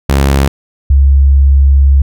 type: tone pair in turn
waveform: sawtooth / sine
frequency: 68.8 / 68.8 Hz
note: C#2 / C#2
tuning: -12 / -12 cents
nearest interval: unison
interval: 0 cents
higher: neither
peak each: -3 dBFS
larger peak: neither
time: 0.09-0.48 / 0.9-2.02 s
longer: second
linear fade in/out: 5 ms
effects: none